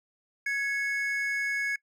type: tone pair together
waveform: triangle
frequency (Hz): 1669.5 / 2200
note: G#6 / C#7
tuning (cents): +9 / -14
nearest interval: perfect fourth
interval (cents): 477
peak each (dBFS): -28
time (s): 0.46-1.76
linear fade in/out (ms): 5
effects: noise-tail reverb RT60 0.1 s tail -22 dB re dry